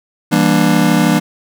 square chord, E half-diminished seventh, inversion none, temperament just, 164.81 / 197.78 / 237.3 / 296.7 Hz, E3 / G3 / Bb3 / D4, 0 / +16 / +31 / +18 cents, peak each -16 dBFS, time 0.31-1.2 s, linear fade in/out 20 ms, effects none

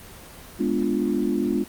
sine chord, G# diminished seventh, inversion none, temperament equal, 207.7 / 246.9 / 293.7 / 349.2 Hz, G#3 / B3 / D4 / F4, 0 / 0 / 0 / 0 cents, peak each -26 dBFS, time 0.59-1.64 s, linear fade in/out 10 ms, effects pink hiss -43 dBFS RMS until 1.68 s + Opus 24 kbps

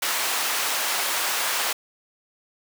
pink high-pass noise, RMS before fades -25 dBFS, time 0.02-1.73 s, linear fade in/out 5 ms, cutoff 870 Hz, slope 12 dB/octave, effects none

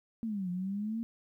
sine exponential two-way sweep, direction down then up, 233.1 to 175.7 to 233.1 Hz, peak -32 dBFS, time 0.23-1.03 s, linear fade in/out 0 ms, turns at 0.5 s, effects 12-bit

